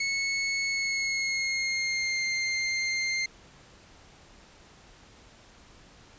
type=tone with pitch glide; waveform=sawtooth; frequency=2200 to 2103 Hz; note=C#7 to C7; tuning=-14 to +8 cents; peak=-23 dBFS; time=0-3.26 s; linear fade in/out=5 ms; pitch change=-78 cents; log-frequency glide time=0.68-2.27 s; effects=pink hiss -54 dBFS RMS until 6.18 s + resampled to 16000 Hz